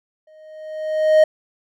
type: tone with exponential growth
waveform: triangle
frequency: 622.3 Hz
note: D#5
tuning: in tune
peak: -5 dBFS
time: 0.27-1.24 s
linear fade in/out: 5 ms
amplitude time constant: 210 ms
effects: none